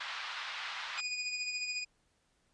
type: band-pass noise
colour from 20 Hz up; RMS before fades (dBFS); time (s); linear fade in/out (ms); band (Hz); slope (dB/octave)
pink; -41; 0-1.01; 10; 1000 to 4300; 24
type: tone with tremolo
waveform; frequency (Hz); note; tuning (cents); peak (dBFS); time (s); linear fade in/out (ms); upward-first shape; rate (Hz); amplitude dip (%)
25% pulse; 2470; D#7; -13; -29; 0.97-1.85; 20; sine; 14; 45
effects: pink hiss -74 dBFS RMS until 2.53 s + resampled to 22050 Hz